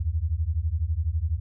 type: beating tone pair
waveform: sine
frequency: 74.6 / 86.6 Hz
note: D2 / F2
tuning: +28 / -14 cents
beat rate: 12 Hz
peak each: -26 dBFS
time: 0-1.4 s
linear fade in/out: 10 ms
effects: none